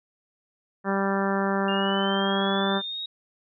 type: harmonic tone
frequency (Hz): 196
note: G3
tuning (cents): 0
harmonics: 1 / 2 / 3 / 4 / 5 / 6 / 7 / 8 / 9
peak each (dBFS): -26 / -29 / -31 / -32 / -33 / -34 / -34 / -35 / -36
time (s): 0.84-2.82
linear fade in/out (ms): 50
type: linear sweep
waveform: sine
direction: up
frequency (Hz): 2794 to 3800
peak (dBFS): -30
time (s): 1.68-3.06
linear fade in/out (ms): 5
effects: none